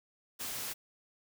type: noise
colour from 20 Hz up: white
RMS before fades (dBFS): -39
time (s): 0.39-0.74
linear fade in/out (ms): 20
effects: none